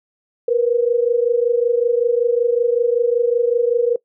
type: tone pair together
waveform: sine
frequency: 469.4 / 494.7 Hz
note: A#4 / B4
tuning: +12 / +3 cents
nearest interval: minor second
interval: 91 cents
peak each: -15 / -18 dBFS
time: 0.48-3.96 s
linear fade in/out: 5 ms
effects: noise-tail reverb RT60 0.1 s tail -21 dB re dry